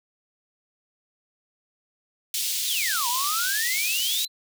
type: high-pass noise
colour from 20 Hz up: pink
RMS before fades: -27 dBFS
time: 2.34-4.25 s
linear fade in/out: 2 ms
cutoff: 3200 Hz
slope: 24 dB/octave
type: exponential two-way sweep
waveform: triangle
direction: down then up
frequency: 4124 to 932.3 to 4124 Hz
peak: -25 dBFS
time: 2.65-4.28 s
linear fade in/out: 50 ms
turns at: 3.08 s
effects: none